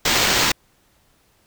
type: noise with sample-and-hold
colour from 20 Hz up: blue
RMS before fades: -18 dBFS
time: 0.05-0.52 s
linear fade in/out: 5 ms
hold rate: 11025 Hz
effects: pink hiss -60 dBFS RMS until 1.46 s